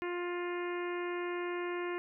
harmonic tone, 352.1 Hz, F4, 14 cents sharp, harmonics 1 / 2 / 3 / 4 / 5 / 6 / 7 / 8, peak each -35 / -47 / -43 / -48 / -46 / -47 / -50 / -54 dBFS, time 0.02-1.98 s, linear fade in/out 0 ms, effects none

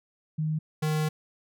sine / square tone pair in turn, 155.56 / 154.31 Hz, D#3 / D#3, 0 / -14 cents, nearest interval unison, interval 14 cents, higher first, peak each -25 dBFS, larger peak neither, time 0.38-0.59 / 0.82-1.09 s, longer second, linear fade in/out 10 ms, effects none

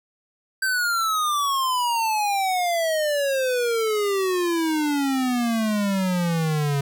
square exponential sweep, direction down, 1565 to 138.59 Hz, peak -21 dBFS, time 0.62-6.81 s, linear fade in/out 5 ms, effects none

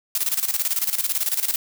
blue noise with tremolo, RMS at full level -21 dBFS, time 0.15-1.56 s, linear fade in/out 2 ms, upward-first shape square, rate 18 Hz, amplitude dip 75%, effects none

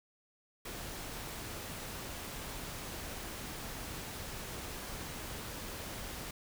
pink noise, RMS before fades -43 dBFS, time 0.65-6.31 s, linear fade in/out 5 ms, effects none

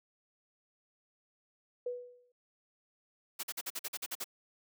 sine tone with exponential decay, 491.2 Hz, B4, 9 cents flat, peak -31 dBFS, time 1.86-2.32 s, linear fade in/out 5 ms, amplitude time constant 98 ms
white noise bursts, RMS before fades -38 dBFS, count 10, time 3.39-4.243 s, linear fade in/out 10 ms, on 43 ms, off 47 ms
effects high-pass 300 Hz 12 dB/octave

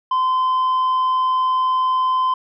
sine tone with tanh clipping, 1029 Hz, C6, 29 cents flat, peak -16 dBFS, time 0.11-2.34 s, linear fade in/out 5 ms, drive 3 dB, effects none

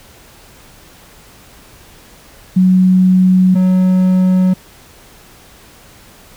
sine / triangle tone pair in turn, 185 / 185 Hz, F#3 / F#3, 0 / 0 cents, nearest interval unison, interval 0 cents, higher neither, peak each -6 dBFS, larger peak neither, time 2.56-3.55 / 3.55-4.54 s, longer neither, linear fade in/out 10 ms, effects pink hiss -42 dBFS RMS until 6.36 s

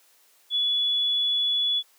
sine tone, 3413 Hz, G#7, 47 cents sharp, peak -21 dBFS, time 0.5-1.83 s, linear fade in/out 50 ms, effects white hiss -60 dBFS RMS until 1.98 s + high-pass 400 Hz 12 dB/octave

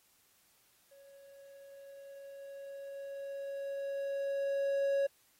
triangle tone with level ramp, 554.4 Hz, C#5, in tune, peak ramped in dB -54 to -25 dBFS, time 0.91-5.07 s, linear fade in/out 10 ms, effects white hiss -69 dBFS RMS until 5.39 s + AAC 48 kbps

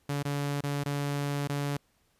sawtooth tone with dropouts, 143 Hz, D3, 46 cents flat, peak -25 dBFS, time 0.09-1.77 s, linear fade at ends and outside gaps 5 ms, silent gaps 0.228-0.251 / 0.609-0.636 / 0.837-0.858 / 1.475-1.494 s, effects pink hiss -70 dBFS RMS until 2.19 s + resampled to 32000 Hz

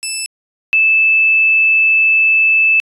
5% pulse / sine tone pair in turn, 2637 / 2627 Hz, E7 / E7, 0 / -7 cents, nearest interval unison, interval 7 cents, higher first, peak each -8 dBFS, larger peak neither, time 0.03-0.26 / 0.73-2.8 s, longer second, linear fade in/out 0 ms, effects resampled to 24000 Hz

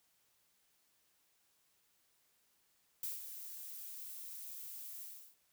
violet noise with ADSR envelope, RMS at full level -39 dBFS, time 3.03-5.36 s, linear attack 3 ms, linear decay 160 ms, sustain -9 dB, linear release 340 ms, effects white hiss -75 dBFS RMS until 5.52 s

